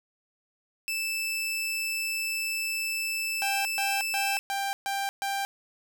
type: tone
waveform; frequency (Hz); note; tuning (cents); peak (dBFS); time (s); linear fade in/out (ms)
sawtooth; 2637; E7; 0; -25; 0.88-4.39; 0
type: tone bursts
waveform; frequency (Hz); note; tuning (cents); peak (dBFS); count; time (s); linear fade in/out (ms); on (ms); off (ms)
sawtooth; 790; G5; +13; -24; 6; 3.42-5.45; 0; 230; 130
effects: none